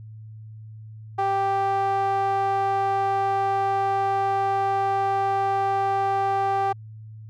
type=tone with band-pass filter; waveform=sawtooth; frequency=392 Hz; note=G4; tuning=in tune; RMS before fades=-23 dBFS; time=1.18-6.73 s; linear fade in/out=10 ms; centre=850 Hz; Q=3.4; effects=added 109 Hz sine -38 dBFS peak until 7.29 s